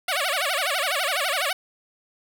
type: tone with vibrato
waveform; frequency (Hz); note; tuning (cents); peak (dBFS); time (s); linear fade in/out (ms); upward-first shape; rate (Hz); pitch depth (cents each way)
10% pulse; 648; E5; -30; -14; 0.08-1.53; 5; sine; 12; 280
effects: none